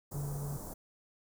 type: band-stop noise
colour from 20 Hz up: pink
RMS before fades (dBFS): -44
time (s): 0.11-0.74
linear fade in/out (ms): 10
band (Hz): 1100 to 6700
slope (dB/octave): 24
type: tone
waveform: triangle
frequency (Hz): 143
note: D3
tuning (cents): -46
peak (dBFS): -34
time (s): 0.14-0.57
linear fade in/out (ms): 5
effects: none